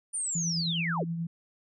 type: linear sweep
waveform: sine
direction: down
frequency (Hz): 9310 to 185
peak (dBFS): -29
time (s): 0.13-1.05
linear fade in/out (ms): 20
type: tone with tremolo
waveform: sine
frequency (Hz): 167.2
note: E3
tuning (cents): +25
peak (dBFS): -28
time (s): 0.35-1.27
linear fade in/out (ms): 5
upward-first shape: triangle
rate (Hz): 9.5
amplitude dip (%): 40
effects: none